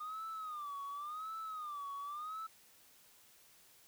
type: tone with vibrato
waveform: sine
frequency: 1214 Hz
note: D#6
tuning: 43 cents flat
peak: -39 dBFS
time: 0-2.47 s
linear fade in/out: 10 ms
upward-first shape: sine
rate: 0.91 Hz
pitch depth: 140 cents each way
effects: tanh soft clip ceiling -39 dBFS + white hiss -64 dBFS RMS until 3.87 s